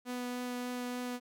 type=tone with vibrato; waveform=sawtooth; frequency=247.1 Hz; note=B3; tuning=1 cent sharp; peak=-32 dBFS; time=0.05-1.2 s; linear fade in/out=50 ms; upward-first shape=triangle; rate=3.4 Hz; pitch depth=8 cents each way; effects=none